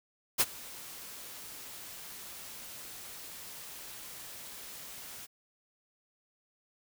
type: noise with ADSR envelope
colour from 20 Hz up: white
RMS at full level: -24 dBFS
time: 0.38-5.27 s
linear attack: 25 ms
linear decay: 42 ms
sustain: -22 dB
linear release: 25 ms
effects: none